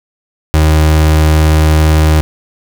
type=tone; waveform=35% pulse; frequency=77.78 Hz; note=D#2; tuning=in tune; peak=-4 dBFS; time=0.54-2.21 s; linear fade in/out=0 ms; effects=none